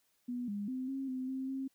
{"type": "tone with pitch steps", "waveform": "sine", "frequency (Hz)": [245.2, 203.7, 257.7, 269.3, 257.7, 263.6, 267.2], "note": ["B3", "G#3", "C4", "C#4", "C4", "C4", "C4"], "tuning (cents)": [-12, -33, -26, -50, -26, 13, 36], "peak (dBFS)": -35, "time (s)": [0.28, 1.68], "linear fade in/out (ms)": 10, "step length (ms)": 200, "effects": ["white hiss -75 dBFS RMS until 1.74 s"]}